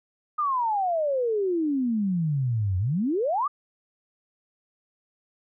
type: exponential two-way sweep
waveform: sine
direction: down then up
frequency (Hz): 1244.5 to 89 to 1244.5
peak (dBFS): -22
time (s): 0.38-3.48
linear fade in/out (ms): 10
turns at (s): 2.78
effects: none